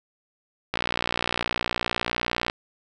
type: click train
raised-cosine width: 0.3 ms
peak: -8 dBFS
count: 106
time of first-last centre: 0.74-2.499 s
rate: 59.7 Hz
effects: none